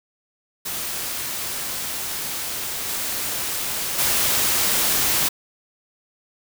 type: noise with level steps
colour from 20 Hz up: white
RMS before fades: -28 / -26 / -20 dBFS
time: 0.65-5.29 s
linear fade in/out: 10 ms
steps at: 2.88 / 3.98 s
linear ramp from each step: 10 ms
effects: none